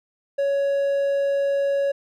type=tone; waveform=triangle; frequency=558 Hz; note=C#5; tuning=11 cents sharp; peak=-17 dBFS; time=0.38-1.92 s; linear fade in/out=10 ms; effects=none